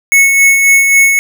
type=tone with tremolo; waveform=square; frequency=2202 Hz; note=C#7; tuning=12 cents flat; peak=-4 dBFS; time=0.12-1.19 s; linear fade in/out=0 ms; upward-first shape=sine; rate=3.7 Hz; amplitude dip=40%; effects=none